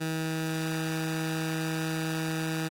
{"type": "tone with notch filter", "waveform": "15% pulse", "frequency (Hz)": 160.1, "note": "D#3", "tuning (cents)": 50, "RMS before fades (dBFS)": -31, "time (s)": [0, 2.69], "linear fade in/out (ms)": 20, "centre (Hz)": 570, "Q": 1.8, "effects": ["AAC 48 kbps"]}